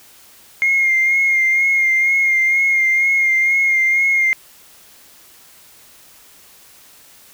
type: tone with vibrato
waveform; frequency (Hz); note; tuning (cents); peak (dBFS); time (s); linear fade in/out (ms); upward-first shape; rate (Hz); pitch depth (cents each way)
sine; 2130; C7; +30; -11; 0.62-4.33; 0; sine; 2.1; 31
effects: tanh soft clip ceiling -8 dBFS + white hiss -46 dBFS RMS until 7.33 s